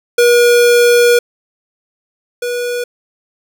square tone pair in turn, 480.1 / 485.7 Hz, B4 / B4, -49 / -29 cents, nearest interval unison, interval 20 cents, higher second, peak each -7 / -17 dBFS, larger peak first, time 0.18-1.19 / 2.42-2.84 s, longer first, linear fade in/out 5 ms, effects none

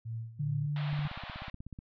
sine tone with tremolo, 113.6 Hz, A#2, 44 cents flat, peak -34 dBFS, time 0.05-0.68 s, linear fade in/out 10 ms, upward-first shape sine, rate 2.5 Hz, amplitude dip 80%
sine tone, 146.83 Hz, D3, in tune, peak -30 dBFS, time 0.39-1.08 s, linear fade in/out 10 ms
pink band-pass noise, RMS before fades -45 dBFS, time 0.76-1.5 s, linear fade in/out 2 ms, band 610 to 4000 Hz, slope 48 dB/octave
click train, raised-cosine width 5 ms, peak -31 dBFS, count 15, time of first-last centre 0.93-1.789 s, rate 16.3 Hz
effects none

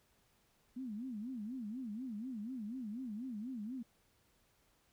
sine tone with vibrato, 233.1 Hz, A#3, in tune, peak -40 dBFS, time 0.76-3.83 s, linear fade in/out 10 ms, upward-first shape sine, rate 4.1 Hz, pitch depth 230 cents each way, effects pink hiss -73 dBFS RMS until 4.92 s

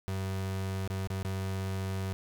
35% pulse tone with dropouts, 95.6 Hz, G2, 43 cents flat, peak -30 dBFS, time 0.08-2.13 s, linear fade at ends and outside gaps 0 ms, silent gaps 0.876-0.901 / 1.073-1.102 / 1.23-1.249 s, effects none

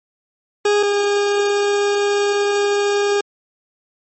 40% pulse tone pair in turn, 412.1 / 406.9 Hz, G#4 / G#4, -13 / -35 cents, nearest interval unison, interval 22 cents, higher first, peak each -12 / -14 dBFS, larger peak first, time 0.65-0.83 / 0.83-3.21 s, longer second, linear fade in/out 5 ms, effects MP3 32 kbps

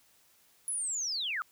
sine linear sweep, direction down, 10580 to 1174.7 Hz, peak -31 dBFS, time 0.68-1.42 s, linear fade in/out 0 ms, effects white hiss -65 dBFS RMS until 1.51 s

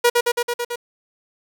sawtooth tone with echo, 479.8 Hz, A#4, 50 cents sharp, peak -8 dBFS, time 0.04-0.1 s, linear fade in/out 10 ms, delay 110 ms, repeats 6, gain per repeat -2 dB, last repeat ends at 0.76 s, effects 7-bit

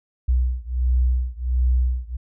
sine beating tone pair, 61.74 / 63.14 Hz, B1 / B1, 0 / +39 cents, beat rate 1.4 Hz, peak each -20 / -21 dBFS, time 0.28-2.17 s, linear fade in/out 10 ms, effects none

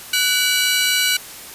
sawtooth tone cluster, 1488 / 2291 / 2912 / 3984 Hz, F#6 / D7 / F#7 / B7, +9 / -44 / -28 / +14 cents, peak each -18 dBFS, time 0.13-1.17 s, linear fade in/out 5 ms, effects white hiss -36 dBFS RMS until 1.54 s + resampled to 32000 Hz

